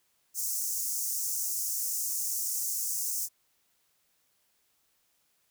pink high-pass noise, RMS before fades -32 dBFS, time 0.34-3.29 s, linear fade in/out 50 ms, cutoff 5800 Hz, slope 48 dB/octave, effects white hiss -72 dBFS RMS until 5.5 s

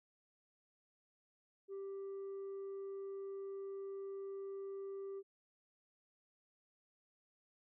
sine tone, 392 Hz, G4, in tune, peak -40 dBFS, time 1.68-5.23 s, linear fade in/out 50 ms, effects tanh soft clip ceiling -42 dBFS

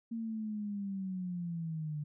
sine linear sweep, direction down, 230.6 to 147 Hz, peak -35 dBFS, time 0.11-2.04 s, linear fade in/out 10 ms, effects none

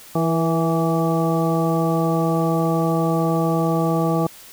harmonic tone with a mistuned harmonic, 164.81 Hz, E3, in tune, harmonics 1 / 2 / 3 / 4 / 5 / 7, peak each -20 / -23 / -25 / -26 / -27 / -28 dBFS, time 0.15-4.27 s, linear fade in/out 5 ms, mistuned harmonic 3, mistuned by -30 cents, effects white hiss -43 dBFS RMS until 4.52 s

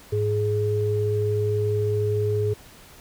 sine tone pair together, 104.95 / 419.8 Hz, G#2 / G#4, +19 / +19 cents, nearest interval 2 octaves, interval 2400 cents, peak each -23 dBFS, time 0.12-2.54 s, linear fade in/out 10 ms, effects pink hiss -48 dBFS RMS until 3 s

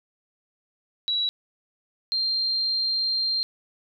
sine tone pair in turn, 3907 / 4179 Hz, B7 / C8, -19 / -3 cents, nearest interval minor second, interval 116 cents, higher second, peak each -22 dBFS, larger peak neither, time 1.08-1.29 / 2.12-3.43 s, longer second, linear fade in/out 0 ms, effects none

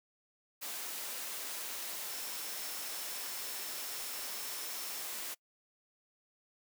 sine tone in noise, 5340 Hz, E8, 22 cents sharp, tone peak -50 dBFS, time 2.09-5.02 s, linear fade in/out 20 ms, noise white, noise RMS -41 dBFS, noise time 0.61-5.35 s, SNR -12 dB, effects noise-tail reverb RT60 0.1 s tail -25 dB re dry + high-pass 300 Hz 12 dB/octave

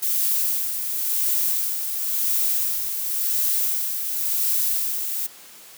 violet noise with tremolo, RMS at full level -21 dBFS, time 0.02-5.27 s, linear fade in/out 10 ms, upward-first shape sine, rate 0.94 Hz, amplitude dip 50%, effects white hiss -45 dBFS RMS until 5.77 s + high-pass 150 Hz 12 dB/octave

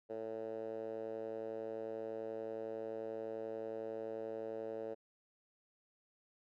10% pulse tone with band-pass filter, 111.3 Hz, A2, 20 cents sharp, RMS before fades -43 dBFS, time 0.09-4.95 s, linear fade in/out 20 ms, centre 500 Hz, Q 3.7, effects none

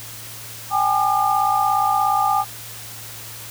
sine tone cluster, 780 / 837 / 1205 Hz, G5 / G#5 / D6, -9 / +13 / +44 cents, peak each -20 dBFS, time 0.7-2.45 s, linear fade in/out 50 ms, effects added 112 Hz sine -42 dBFS peak until 3.5 s + white hiss -36 dBFS RMS until 3.5 s

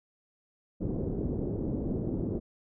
white low-pass noise, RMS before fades -32 dBFS, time 0.8-2.4 s, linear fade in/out 20 ms, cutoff 380 Hz, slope 24 dB/octave, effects none

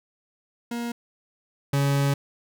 40% pulse tone pair in turn, 236.4 / 140.19 Hz, A#3 / C#3, +24 / +20 cents, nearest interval major sixth, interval 904 cents, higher first, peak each -27 / -19 dBFS, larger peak second, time 0.71-0.92 / 1.73-2.14 s, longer second, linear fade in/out 5 ms, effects none

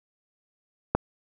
click, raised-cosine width 1 ms, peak -6 dBFS, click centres 0.95 s, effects none

